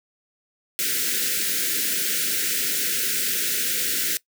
white band-stop noise, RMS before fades -24 dBFS, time 0.79-4.17 s, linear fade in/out 0 ms, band 520 to 1400 Hz, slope 96 dB/octave, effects noise-tail reverb RT60 0.1 s tail -20 dB re dry + high-pass 200 Hz 12 dB/octave

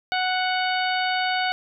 harmonic tone, 740 Hz, F#5, in tune, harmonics 1 / 2 / 3 / 4 / 5 / 6, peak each -24 / -27 / -30 / -31 / -34 / -34 dBFS, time 0.12-1.52 s, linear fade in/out 0 ms, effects none

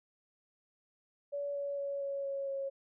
sine tone with pitch steps, 570 / 565.4 / 560.9 / 556.3 / 551.9 / 547.4 Hz, C#5 / C#5 / C#5 / C#5 / C#5 / C#5, +48 / +34 / +20 / +6 / -8 / -22 cents, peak -34 dBFS, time 1.32-2.7 s, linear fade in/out 20 ms, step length 230 ms, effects none

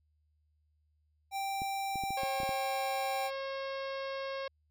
square tone, 784 Hz, G5, in tune, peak -34 dBFS, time 1.31-3.31 s, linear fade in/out 50 ms
clicks, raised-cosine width 3 ms, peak -30 dBFS, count 8, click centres 1.619 / 1.957 / 2.037 / 2.106 / 2.234 / 2.402 / 2.433 / 2.492 s
harmonic tone, 542 Hz, C#5, 39 cents flat, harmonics 1 / 2 / 3 / 4 / 5 / 6 / 7 / 8 / 9 / 10, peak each -37 / -43 / -47 / -49 / -51 / -53 / -54 / -55 / -56 / -57 dBFS, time 2.17-4.48 s, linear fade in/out 5 ms
effects added 76 Hz sine -70 dBFS peak until 4.7 s

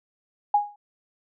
sine tone with exponential decay, 825 Hz, G#5, 12 cents flat, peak -13 dBFS, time 0.54-0.76 s, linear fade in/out 5 ms, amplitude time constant 47 ms, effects none

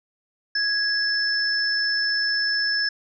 sine tone pair together, 1661.2 / 5277 Hz, G#6 / E8, 0 / +1 cents, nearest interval octave + minor sixth, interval 2001 cents, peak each -23 dBFS, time 0.55-2.89 s, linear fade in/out 5 ms, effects none

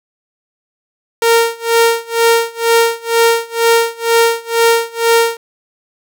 sawtooth tone with tremolo, 461.6 Hz, A#4, 17 cents flat, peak -3 dBFS, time 1.22-5.37 s, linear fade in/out 2 ms, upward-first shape sine, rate 2.1 Hz, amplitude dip 95%, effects none

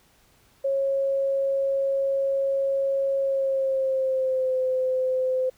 sine tone with pitch glide, 546 to 515.4 Hz, C#5 to C5, -26 to -26 cents, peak -21 dBFS, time 0.64-5.5 s, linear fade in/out 10 ms, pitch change -100 cents, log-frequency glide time 3.19-4.56 s, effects pink hiss -60 dBFS RMS until 5.57 s

